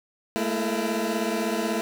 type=tone cluster; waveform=20% pulse; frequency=213.1 / 229.3 / 334.6 Hz; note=G#3 / A#3 / E4; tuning=+45 / -28 / +26 cents; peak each=-24 dBFS; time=0.36-1.81 s; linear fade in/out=0 ms; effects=none